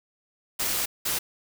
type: noise bursts at uneven times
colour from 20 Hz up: white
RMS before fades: -27 dBFS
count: 2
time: 0.59-0.86 / 1.05-1.19 s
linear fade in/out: 10 ms
effects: none